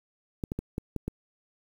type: clicks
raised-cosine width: 3 ms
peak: -18 dBFS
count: 6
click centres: 0.438 / 0.519 / 0.59 / 0.781 / 0.963 / 1.08 s
effects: 8-bit